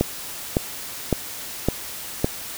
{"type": "click train", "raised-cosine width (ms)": 2, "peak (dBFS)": -4, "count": 5, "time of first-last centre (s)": [0.01, 2.245], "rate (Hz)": 1.79, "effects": ["white hiss -34 dBFS RMS until 2.57 s"]}